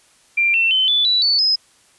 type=tone with pitch steps; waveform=sine; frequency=2374 / 2696 / 3061 / 3476 / 3947 / 4482 / 5089 Hz; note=D7 / E7 / G7 / A7 / B7 / C#8 / D#8; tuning=+18 / +38 / -42 / -22 / -2 / +18 / +38 cents; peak=-13 dBFS; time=0.37-1.56 s; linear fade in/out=10 ms; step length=170 ms; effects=white hiss -54 dBFS RMS until 1.98 s + resampled to 24000 Hz